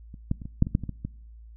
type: clicks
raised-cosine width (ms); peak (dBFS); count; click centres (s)
5; -29 / -12 / -27 / -24 / -6 / -19 / -9 / -21 / -19 / -18; 10; 0.142 / 0.314 / 0.418 / 0.455 / 0.624 / 0.669 / 0.751 / 0.837 / 0.893 / 1.05
effects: noise-tail reverb RT60 0.8 s tail -24 dB re dry + added 56 Hz sine -44 dBFS peak until 1.56 s